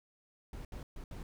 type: noise bursts at uneven times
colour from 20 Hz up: brown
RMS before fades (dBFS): -44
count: 4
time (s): 0.53-0.65 / 0.72-0.83 / 0.96-1.04 / 1.11-1.23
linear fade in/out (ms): 2
effects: none